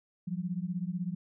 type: beating tone pair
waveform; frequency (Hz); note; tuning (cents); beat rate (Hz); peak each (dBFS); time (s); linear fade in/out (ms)
sine; 171.9 / 187.9; F3 / F#3; -27 / +27; 16; -34 / -35; 0.27-1.15; 10
effects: none